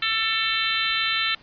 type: harmonic tone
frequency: 445.2 Hz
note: A4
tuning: 20 cents sharp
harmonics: 3 / 4 / 5 / 6 / 7 / 8 / 9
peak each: -29 / -29 / -29 / -29 / -29 / -29 / -29 dBFS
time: 0.02-1.35 s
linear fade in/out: 5 ms
effects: pink hiss -51 dBFS RMS until 1.42 s + resampled to 11025 Hz